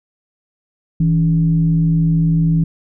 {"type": "tone with frequency modulation", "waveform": "sine", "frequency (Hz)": 162.2, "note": "E3", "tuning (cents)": -28, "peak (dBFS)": -11, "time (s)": [1, 2.64], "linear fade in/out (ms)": 5, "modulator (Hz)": 122, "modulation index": 0.41, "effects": []}